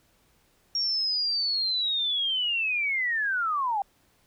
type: linear sweep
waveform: sine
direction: down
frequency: 5588 to 767 Hz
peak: -24 dBFS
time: 0.75-3.82 s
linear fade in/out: 2 ms
effects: pink hiss -65 dBFS RMS until 4.26 s